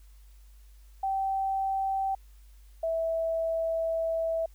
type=tone pair in turn; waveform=sine; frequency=775 / 654.9 Hz; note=G5 / E5; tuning=-20 / -11 cents; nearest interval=minor third; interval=291 cents; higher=first; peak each=-26 dBFS; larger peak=neither; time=1.03-2.15 / 2.83-4.46 s; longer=second; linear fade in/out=5 ms; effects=added 50 Hz sine -50 dBFS peak until 4.54 s + white hiss -66 dBFS RMS until 4.54 s